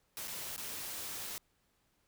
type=noise with dropouts; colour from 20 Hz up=white; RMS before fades=-42 dBFS; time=0.17-1.38 s; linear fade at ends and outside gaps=0 ms; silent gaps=0.274-0.28 / 0.563-0.579 s; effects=pink hiss -75 dBFS RMS until 2.07 s